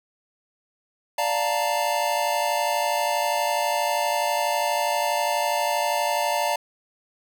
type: chord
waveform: square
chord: Bb major seventh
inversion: first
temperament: equal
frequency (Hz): 587.3 / 698.5 / 880 / 932.3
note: D5 / F5 / A5 / Bb5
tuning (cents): 0 / 0 / 0 / 0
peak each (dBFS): -28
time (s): 1.18-6.56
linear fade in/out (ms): 5
effects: none